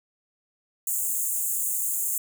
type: high-pass noise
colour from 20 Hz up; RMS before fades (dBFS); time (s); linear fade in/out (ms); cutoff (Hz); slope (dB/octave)
pink; -27; 0.87-2.18; 2; 6800; 96
effects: none